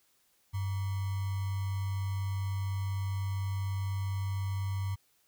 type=tone with sample-and-hold; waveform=sine; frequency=97.1 Hz; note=G2; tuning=16 cents flat; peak=-30 dBFS; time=0.53-4.96 s; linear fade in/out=20 ms; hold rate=1050 Hz; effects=white hiss -70 dBFS RMS until 5.27 s